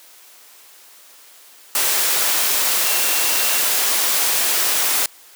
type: tone in noise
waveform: sine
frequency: 2732 Hz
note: F7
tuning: 39 cents flat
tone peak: -29 dBFS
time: 2.85-3.61 s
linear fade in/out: 2 ms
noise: white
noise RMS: -18 dBFS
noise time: 1.75-5.06 s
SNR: -14 dB
effects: white hiss -46 dBFS RMS until 5.35 s + high-pass 400 Hz 12 dB/octave